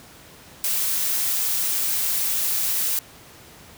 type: noise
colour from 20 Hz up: blue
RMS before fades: -23 dBFS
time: 0.64-2.99 s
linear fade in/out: 2 ms
effects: pink hiss -46 dBFS RMS until 3.77 s + high-pass 60 Hz 12 dB/octave